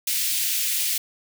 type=high-pass noise; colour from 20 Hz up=white; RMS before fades=-24 dBFS; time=0.07-0.98 s; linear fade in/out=5 ms; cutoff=2200 Hz; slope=24 dB/octave; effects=none